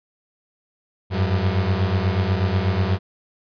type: beating tone pair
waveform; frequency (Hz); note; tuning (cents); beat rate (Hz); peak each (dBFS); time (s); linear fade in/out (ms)
35% pulse; 91.1 / 99.3; F#2 / G2; -26 / +23; 8.2; -19 / -20; 1.1-2.99; 50
effects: resampled to 11025 Hz